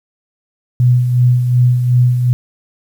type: tone with tremolo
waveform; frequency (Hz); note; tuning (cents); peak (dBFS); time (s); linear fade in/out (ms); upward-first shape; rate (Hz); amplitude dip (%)
sine; 123.8; B2; +5; -6; 0.8-2.33; 0; sine; 2.7; 50
effects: 7-bit